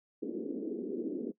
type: band-pass noise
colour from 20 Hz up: white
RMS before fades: -37 dBFS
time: 0.22-1.32 s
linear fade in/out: 10 ms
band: 220 to 420 Hz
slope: 48 dB/octave
effects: noise-tail reverb RT60 0.1 s tail -19 dB re dry